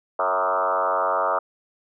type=tone with frequency modulation; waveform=sine; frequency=932 Hz; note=A#5; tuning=1 cent flat; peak=-19 dBFS; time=0.19-1.39 s; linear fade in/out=5 ms; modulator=93 Hz; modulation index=4.4; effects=none